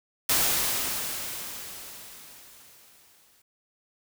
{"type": "noise with exponential decay", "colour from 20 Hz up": "white", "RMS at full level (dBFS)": -22, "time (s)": [0.29, 3.42], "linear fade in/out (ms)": 5, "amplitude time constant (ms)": 680, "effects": []}